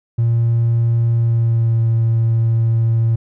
triangle tone with pitch glide, 116.4 to 114.2 Hz, A#2 to A#2, -2 to -35 cents, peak -9 dBFS, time 0.18-3.16 s, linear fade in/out 10 ms, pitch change -33 cents, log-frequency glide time 1.13-1.82 s, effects tanh soft clip ceiling -8 dBFS

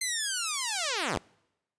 5% pulse linear sweep, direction down, 2093 to 58.27 Hz, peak -17 dBFS, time 0.01-1.18 s, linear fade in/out 5 ms, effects noise-tail reverb RT60 0.9 s tail -26 dB re dry + resampled to 22050 Hz

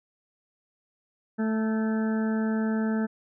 harmonic tone with a mistuned harmonic, 220 Hz, A3, in tune, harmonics 1 / 2 / 3 / 4 / 6 / 7 / 8, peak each -24 / -34 / -39 / -41 / -43 / -41 / -44 dBFS, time 1.38-3.07 s, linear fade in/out 20 ms, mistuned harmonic 8, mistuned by -25 cents, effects none

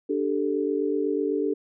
sine chord, D suspended fourth, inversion none, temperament equal, 293.7 / 392 / 440 Hz, D4 / G4 / A4, 0 / 0 / 0 cents, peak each -27 dBFS, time 0.09-1.54 s, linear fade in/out 10 ms, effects none

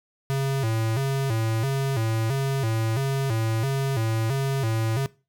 square tone with vibrato, 123.47 Hz, B2, in tune, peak -23 dBFS, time 0.3-5.06 s, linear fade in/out 0 ms, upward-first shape square, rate 1.5 Hz, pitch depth 170 cents each way, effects noise-tail reverb RT60 0.3 s tail -20 dB re dry

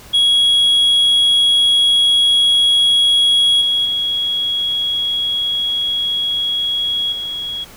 sine tone with level steps, 3322 Hz, G#7, in tune, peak -7 / -12 / -15 / -21 dBFS, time 0.13-7.65 s, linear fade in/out 20 ms, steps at 3.61 / 3.85 / 7.12 s, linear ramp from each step 5 ms, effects tanh soft clip ceiling -9 dBFS + pink hiss -40 dBFS RMS until 7.76 s

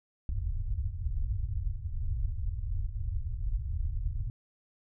pink low-pass noise, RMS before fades -32 dBFS, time 0.29-4.3 s, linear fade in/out 2 ms, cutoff 110 Hz, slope 48 dB/octave, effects none

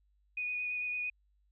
sine tone with vibrato, 2473 Hz, D#7, 11 cents flat, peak -33 dBFS, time 0.37-1.1 s, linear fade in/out 5 ms, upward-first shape sine, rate 8.9 Hz, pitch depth 14 cents each way, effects added 50 Hz sine -68 dBFS peak until 1.51 s

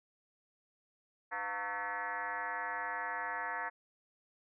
sine tone with frequency modulation, 1318.5 Hz, E6, in tune, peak -35 dBFS, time 1.31-3.7 s, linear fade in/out 20 ms, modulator 203 Hz, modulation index 3.1, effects none

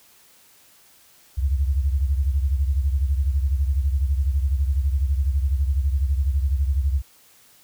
sine beating tone pair, 67 / 79 Hz, C2 / D#2, +42 / +27 cents, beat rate 12 Hz, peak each -19 / -25 dBFS, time 1.37-7.02 s, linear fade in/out 20 ms, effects white hiss -54 dBFS RMS until 7.63 s

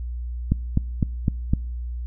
click train, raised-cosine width 5 ms, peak -6 dBFS, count 5, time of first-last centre 0.52-1.535 s, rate 3.94 Hz, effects noise-tail reverb RT60 0.7 s tail -26 dB re dry + added 60 Hz sine -27 dBFS peak until 2.06 s

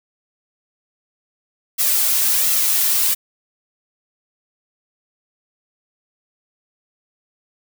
blue noise with flanger, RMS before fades -17 dBFS, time 1.78-3.15 s, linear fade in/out 20 ms, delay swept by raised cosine 1.5 to 2.9 ms, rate 1.4 Hz, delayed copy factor +0.5, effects none

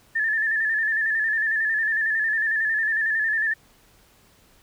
sine tone with vibrato, 1760 Hz, A6, in tune, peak -20 dBFS, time 0.15-3.54 s, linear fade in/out 10 ms, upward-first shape square, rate 11 Hz, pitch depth 45 cents each way, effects pink hiss -57 dBFS RMS until 4.62 s

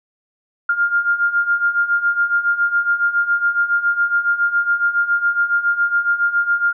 sine beating tone pair, 1400 / 1407.2 Hz, F6 / F6, +4 / +13 cents, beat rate 7.2 Hz, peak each -20 / -16 dBFS, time 0.69-6.73 s, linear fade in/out 5 ms, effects none

